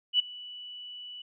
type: tone with ADSR envelope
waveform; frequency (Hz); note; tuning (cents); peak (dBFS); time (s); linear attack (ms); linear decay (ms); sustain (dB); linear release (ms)
sine; 2960; F#7; 0; -18; 0.13-1.22; 64; 10; -22; 5
effects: none